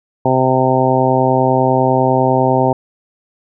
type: harmonic tone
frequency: 130 Hz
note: C3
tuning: 11 cents flat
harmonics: 1 / 2 / 3 / 4 / 5 / 6 / 7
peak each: -18 / -18 / -18 / -18 / -18 / -18 / -18 dBFS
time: 0.25-2.73 s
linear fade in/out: 5 ms
effects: none